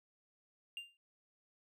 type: tone with exponential decay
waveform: triangle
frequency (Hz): 2794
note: F7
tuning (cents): 0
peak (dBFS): -37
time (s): 0.77-0.97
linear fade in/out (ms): 1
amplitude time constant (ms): 43
effects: none